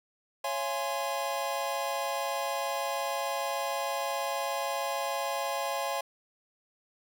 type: chord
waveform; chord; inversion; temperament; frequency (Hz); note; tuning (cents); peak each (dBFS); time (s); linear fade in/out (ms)
square; Db major seventh; none; equal with one note detuned; 554.4 / 680.9 / 830.6 / 1046.5; Db5 / F5 / Ab5 / C6; 0 / -44 / 0 / 0; -36 / -37 / -36 / -37; 0.44-6.01; 5
effects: none